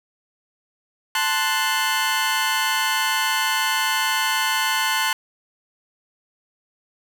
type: chord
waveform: 20% pulse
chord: F# diminished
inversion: first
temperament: equal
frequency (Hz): 880 / 1046.5 / 1480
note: A5 / C6 / F#6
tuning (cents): 0 / 0 / 0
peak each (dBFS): -19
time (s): 1.15-5.13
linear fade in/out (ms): 2
effects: none